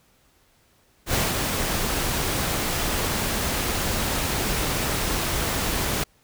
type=noise with ADSR envelope; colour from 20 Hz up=pink; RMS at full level=-22 dBFS; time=1.06-6.04 s; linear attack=80 ms; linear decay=200 ms; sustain=-3 dB; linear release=7 ms; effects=pink hiss -61 dBFS RMS until 6.23 s